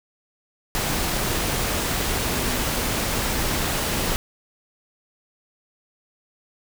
sine tone in noise, 246.4 Hz, B3, 4 cents flat, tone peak -33 dBFS, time 2.24-2.62 s, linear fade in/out 0 ms, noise pink, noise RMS -24 dBFS, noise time 0.75-4.16 s, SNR -12 dB, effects none

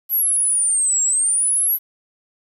sine linear two-way sweep, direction down then up, 11850 to 7459 to 11850 Hz, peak -15 dBFS, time 0.09-1.79 s, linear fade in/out 50 ms, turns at 1.02 s, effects 8-bit

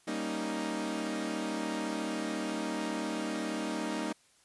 sawtooth chord, Eb dominant seventh, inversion first, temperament equal, 196 / 233.1 / 277.2 / 311.1 Hz, G3 / Bb3 / Db4 / Eb4, 0 / 0 / 0 / 0 cents, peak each -36 / -34 / -37 / -32 dBFS, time 0.07-4.13 s, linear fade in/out 10 ms, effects white hiss -65 dBFS RMS until 4.44 s + resampled to 24000 Hz

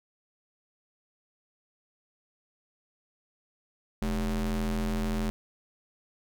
square ring-modulated tone, 87.31 Hz, F2, in tune, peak -25 dBFS, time 4.02-5.3 s, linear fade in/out 0 ms, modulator 128 Hz, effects none

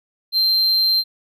triangle tone, 4145 Hz, C8, 17 cents flat, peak -13 dBFS, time 0.32-1.04 s, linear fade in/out 50 ms, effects none

